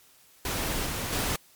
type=noise with level steps; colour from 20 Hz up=pink; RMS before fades=-30 / -32 / -28 dBFS; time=0.45-1.36 s; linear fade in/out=2 ms; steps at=0.86 / 1.12 s; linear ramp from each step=10 ms; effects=white hiss -58 dBFS RMS until 1.55 s + MP3 96 kbps